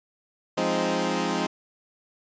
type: chord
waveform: 15% pulse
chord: F minor seventh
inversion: none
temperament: equal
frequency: 174.61 / 207.7 / 261.6 / 311.1 Hz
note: F3 / Ab3 / C4 / Eb4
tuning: 0 / 0 / 0 / 0 cents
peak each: -23 dBFS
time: 0.57-1.47 s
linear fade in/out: 10 ms
effects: resampled to 16000 Hz